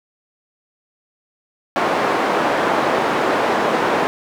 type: band-pass noise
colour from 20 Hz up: white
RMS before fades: -18 dBFS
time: 1.76-4.07 s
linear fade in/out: 0 ms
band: 280 to 980 Hz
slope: 12 dB/octave
effects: none